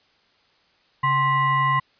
sine tone with frequency modulation, 1050 Hz, C6, 6 cents sharp, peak -17 dBFS, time 1.03-1.8 s, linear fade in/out 10 ms, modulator 912 Hz, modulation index 0.84, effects white hiss -61 dBFS RMS until 1.99 s + resampled to 11025 Hz

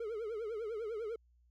triangle tone with vibrato, 441.7 Hz, A4, 7 cents sharp, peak -35 dBFS, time 0-1.16 s, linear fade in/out 5 ms, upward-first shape triangle, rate 10 Hz, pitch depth 150 cents each way, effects added 60 Hz sine -65 dBFS peak until 1.5 s

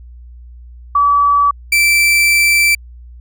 sine / 40% pulse tone pair in turn, 1147 / 2335 Hz, D6 / D7, -41 / -11 cents, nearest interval octave, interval 1230 cents, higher second, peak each -8 dBFS, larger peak neither, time 0.95-1.51 / 1.72-2.75 s, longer second, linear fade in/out 5 ms, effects added 60 Hz sine -33 dBFS peak until 3.2 s

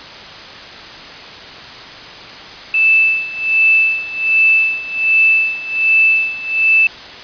sine tone with tremolo, 2637 Hz, E7, in tune, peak -7 dBFS, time 2.74-6.87 s, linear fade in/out 2 ms, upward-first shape sine, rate 1.3 Hz, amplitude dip 85%, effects white hiss -32 dBFS RMS until 7.23 s + resampled to 11025 Hz

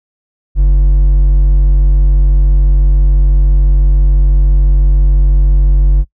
triangle tone with hard clipping, 47 Hz, F#1, 28 cents sharp, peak -6 dBFS, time 0.55-6.05 s, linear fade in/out 50 ms, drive 7 dB, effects noise-tail reverb RT60 0.1 s tail -23 dB re dry

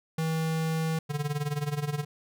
square tone, 160.7 Hz, E3, 44 cents flat, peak -27 dBFS, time 0.18-0.99 s, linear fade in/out 5 ms
square tone with tremolo, 146.9 Hz, D3, 1 cent sharp, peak -26 dBFS, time 1.09-2.05 s, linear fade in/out 20 ms, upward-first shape sine, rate 19 Hz, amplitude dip 80%
effects none

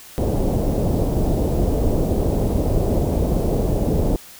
pink low-pass noise, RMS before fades -19 dBFS, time 0.18-4.16 s, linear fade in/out 0 ms, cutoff 630 Hz, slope 24 dB/octave, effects white hiss -42 dBFS RMS until 4.39 s

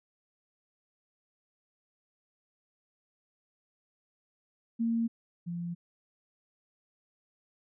sine tone pair in turn, 230 / 172.31 Hz, A#3 / F3, -23 / -23 cents, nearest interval perfect fourth, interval 500 cents, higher first, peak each -26 / -33 dBFS, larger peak first, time 4.79-5.08 / 5.46-5.75 s, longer neither, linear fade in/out 20 ms, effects none

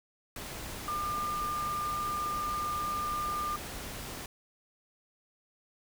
sine tone in noise, 1201 Hz, D6, 38 cents sharp, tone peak -31 dBFS, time 0.88-3.56 s, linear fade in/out 2 ms, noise pink, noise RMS -41 dBFS, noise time 0.36-4.26 s, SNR +7 dB, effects none

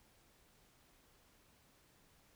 silence, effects pink hiss -69 dBFS RMS until 2.35 s

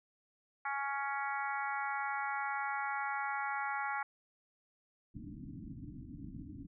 harmonic tone, 278.3 Hz, C#4, 7 cents sharp, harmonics 3 / 4 / 5 / 6 / 7 / 8, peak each -38 / -42 / -40 / -45 / -44 / -46 dBFS, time 0.65-4.03 s, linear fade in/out 5 ms
white low-pass noise, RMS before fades -47 dBFS, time 5.14-6.67 s, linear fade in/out 10 ms, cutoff 310 Hz, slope 96 dB/octave
effects none

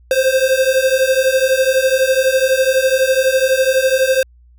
square beating tone pair, 518 / 530 Hz, C5 / C5, -17 / +22 cents, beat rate 12 Hz, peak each -16 / -15 dBFS, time 0.11-4.23 s, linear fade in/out 2 ms, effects added 60 Hz sine -44 dBFS peak until 4.58 s

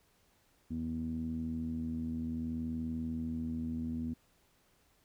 sawtooth tone with low-pass filter, 80.6 Hz, E2, 38 cents flat, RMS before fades -37 dBFS, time 0.7-4.14 s, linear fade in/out 10 ms, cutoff 240 Hz, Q 7.7, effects pink hiss -70 dBFS RMS until 5.04 s

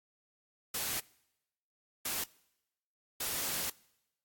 white noise bursts at uneven times, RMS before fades -35 dBFS, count 3, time 0.74-1 / 2.05-2.24 / 3.2-3.7 s, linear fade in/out 5 ms, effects noise-tail reverb RT60 0.9 s tail -24 dB re dry + AAC 64 kbps

